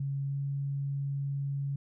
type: tone with pitch glide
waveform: sine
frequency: 138.59 to 139.55 Hz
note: C#3 to C#3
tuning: 0 to +12 cents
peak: -30 dBFS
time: 0-1.76 s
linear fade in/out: 5 ms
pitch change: +12 cents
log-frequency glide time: 0.27-0.36 s
effects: none